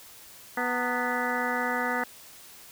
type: harmonic tone with a mistuned harmonic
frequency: 246.9 Hz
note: B3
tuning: in tune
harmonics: 1 / 2 / 3 / 4 / 5 / 6 / 7 / 8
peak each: -34 / -34 / -34 / -34 / -34 / -34 / -34 / -34 dBFS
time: 0.57-2.04 s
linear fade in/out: 5 ms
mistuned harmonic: 4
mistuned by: -130 cents
effects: white hiss -49 dBFS RMS until 2.71 s